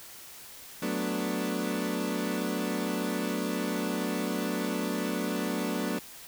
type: chord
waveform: 30% pulse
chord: B minor seventh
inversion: second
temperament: equal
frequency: 185 / 220 / 246.9 / 293.7 Hz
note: F#3 / A3 / B3 / D4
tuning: 0 / 0 / 0 / 0 cents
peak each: -32 dBFS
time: 0.82-5.99 s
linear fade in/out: 5 ms
effects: white hiss -47 dBFS RMS until 6.27 s